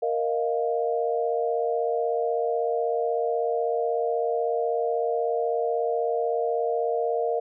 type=chord; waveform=sine; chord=Bb suspended fourth; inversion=none; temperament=equal; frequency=466.2 / 622.3 / 698.5 Hz; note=Bb4 / Eb5 / F5; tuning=0 / 0 / 0 cents; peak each=-25 / -29 / -28 dBFS; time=0.02-7.4 s; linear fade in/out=10 ms; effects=none